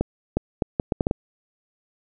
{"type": "accelerating click train", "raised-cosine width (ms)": 2, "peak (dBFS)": -7, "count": 8, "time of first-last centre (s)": [0.01, 1.111], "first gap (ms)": 360, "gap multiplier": 0.7, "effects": []}